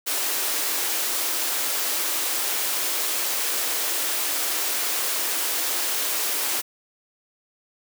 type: high-pass noise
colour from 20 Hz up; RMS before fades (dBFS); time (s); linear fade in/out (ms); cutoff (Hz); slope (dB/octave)
white; -25; 0.06-6.62; 20; 280; 48
effects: none